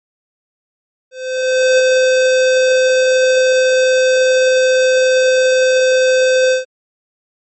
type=tone with ADSR envelope; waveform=square; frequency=515 Hz; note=C5; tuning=28 cents flat; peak=-8 dBFS; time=1.11-6.65 s; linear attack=680 ms; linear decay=14 ms; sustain=-2 dB; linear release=130 ms; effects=MP3 32 kbps